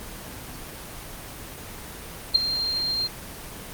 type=tone with ADSR envelope; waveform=sine; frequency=4186 Hz; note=C8; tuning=in tune; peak=-9 dBFS; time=2.34-3.08 s; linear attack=17 ms; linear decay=5 ms; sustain=-14 dB; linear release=21 ms; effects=pink hiss -38 dBFS RMS until 3.73 s + Opus 24 kbps